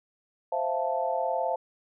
sine chord, F major seventh, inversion second, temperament equal, 523.3 / 659.3 / 698.5 / 880 Hz, C5 / E5 / F5 / A5, 0 / 0 / 0 / 0 cents, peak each -31 dBFS, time 0.52-1.56 s, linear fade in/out 5 ms, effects none

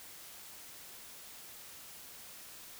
silence, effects white hiss -51 dBFS RMS until 2.79 s

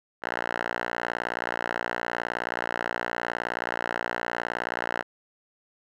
5% pulse tone with band-pass filter, 59.1 Hz, A#1, 24 cents sharp, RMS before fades -31 dBFS, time 0.22-5.03 s, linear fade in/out 20 ms, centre 1300 Hz, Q 2.3, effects none

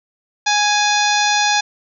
harmonic tone with a mistuned harmonic, 830.6 Hz, G#5, in tune, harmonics 1 / 2 / 3 / 4 / 5 / 6 / 7 / 8, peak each -17 / -20 / -22 / -23 / -24 / -25 / -25 / -26 dBFS, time 0.46-1.61 s, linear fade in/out 10 ms, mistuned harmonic 4, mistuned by +78 cents, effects none

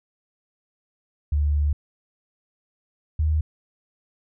sine tone pair in turn, 73.42 / 77.33 Hz, D2 / D#2, 0 / -10 cents, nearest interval minor second, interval 90 cents, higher second, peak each -18 dBFS, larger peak neither, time 1.32-1.73 / 3.19-3.41 s, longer first, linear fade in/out 5 ms, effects none

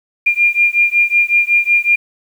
sine beating tone pair, 2400 / 2405.4 Hz, D7 / D7, +37 / +41 cents, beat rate 5.4 Hz, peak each -13 dBFS, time 0.26-1.96 s, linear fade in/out 10 ms, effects 7-bit

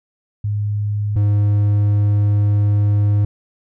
sine / triangle tone pair in turn, 103.83 / 102.99 Hz, G#2 / G#2, 0 / -14 cents, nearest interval unison, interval 14 cents, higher first, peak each -17 / -10 dBFS, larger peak second, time 0.44-1.16 / 1.16-3.25 s, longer second, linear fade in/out 5 ms, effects none

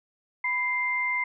sine tone pair together, 987.8 / 2093 Hz, B5 / C7, 0 / 0 cents, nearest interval octave + minor second, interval 1300 cents, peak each -31 / -25 dBFS, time 0.44-1.24 s, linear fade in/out 5 ms, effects none

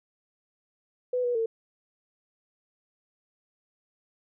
sine tone with pitch steps, 498.5 / 486.3 / 452 Hz, B4 / B4 / A4, +16 / -27 / +47 cents, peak -24 dBFS, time 1.13-1.46 s, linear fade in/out 5 ms, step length 110 ms, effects none

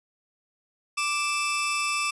sawtooth tone pair together, 1174.6 / 2637 Hz, D6 / E7, 0 / 0 cents, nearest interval octave + major second, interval 1400 cents, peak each -24 dBFS, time 0.97-2.11 s, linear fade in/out 10 ms, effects resampled to 24000 Hz

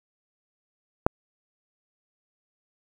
click, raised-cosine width 1 ms, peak -3 dBFS, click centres 1.065 s, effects 7-bit

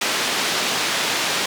white band-pass noise, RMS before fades -22 dBFS, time 0.01-1.46 s, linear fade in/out 5 ms, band 190 to 4600 Hz, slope 12 dB/octave, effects none

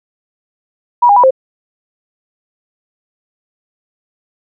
sine tone with pitch steps, 966 / 813 / 982 / 526 Hz, B5 / G#5 / B5 / C5, -39 / -37 / -10 / +9 cents, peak -4 dBFS, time 1.02-1.308 s, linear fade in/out 10 ms, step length 72 ms, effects none

